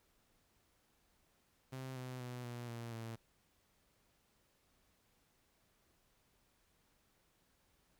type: tone with pitch steps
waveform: sawtooth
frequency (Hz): 130.9 / 127.32 / 123.84 / 120.45 / 117.16 / 113.96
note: C3 / C3 / B2 / B2 / A#2 / A#2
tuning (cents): +1 / -47 / +5 / -43 / +9 / -39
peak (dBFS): -40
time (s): 1.72-3.16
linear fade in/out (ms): 10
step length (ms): 240
effects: pink hiss -75 dBFS RMS until 7.99 s